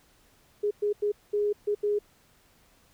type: tone bursts at uneven times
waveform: sine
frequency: 414 Hz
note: G#4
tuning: 5 cents flat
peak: -23 dBFS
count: 6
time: 0.63-0.71 / 0.82-0.93 / 1.02-1.12 / 1.33-1.53 / 1.67-1.75 / 1.83-1.99 s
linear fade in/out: 10 ms
effects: pink hiss -62 dBFS RMS until 2.93 s